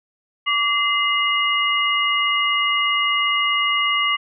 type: tone cluster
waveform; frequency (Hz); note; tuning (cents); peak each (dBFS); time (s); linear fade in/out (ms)
sine; 1156 / 2068 / 2871; D6 / C7 / F7; -28 / -21 / +47; -21; 0.46-4.17; 20
effects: none